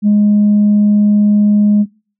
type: tone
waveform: sine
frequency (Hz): 207.7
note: G#3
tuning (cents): 0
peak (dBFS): -5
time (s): 0.02-1.86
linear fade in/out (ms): 50
effects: noise-tail reverb RT60 0.4 s tail -24 dB re dry + tanh soft clip ceiling -4 dBFS